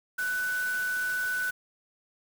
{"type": "tone in noise", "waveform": "sine", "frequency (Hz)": 1493, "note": "F#6", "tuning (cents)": 15, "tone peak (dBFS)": -27, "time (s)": [0.18, 1.51], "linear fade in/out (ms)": 10, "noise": "white", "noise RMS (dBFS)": -41, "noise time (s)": [0.18, 1.51], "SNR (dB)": 11, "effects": []}